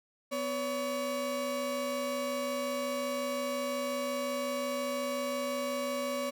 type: tone pair together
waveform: 35% pulse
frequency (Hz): 249.7 / 565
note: B3 / C#5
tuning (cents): +19 / +33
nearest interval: octave + major second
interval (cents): 1414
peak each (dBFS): -36 / -31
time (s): 0.31-6.31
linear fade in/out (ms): 20
effects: none